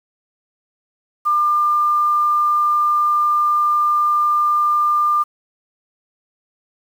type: tone with quantisation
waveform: sine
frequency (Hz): 1198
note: D6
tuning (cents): +34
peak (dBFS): -13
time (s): 1.25-5.24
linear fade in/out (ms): 20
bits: 7
effects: none